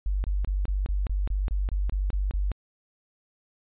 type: tone bursts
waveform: sine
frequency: 48.5 Hz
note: G1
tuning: 18 cents flat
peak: -23 dBFS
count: 12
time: 0.06-2.517 s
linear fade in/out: 0 ms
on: 180 ms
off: 27 ms
effects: resampled to 8000 Hz